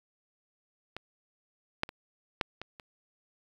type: clicks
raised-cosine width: 0.3 ms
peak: -22 / -11 / -26 / -11 / -23 / -30 dBFS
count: 6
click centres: 0.966 / 1.834 / 1.891 / 2.412 / 2.616 / 2.798 s
effects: 8-bit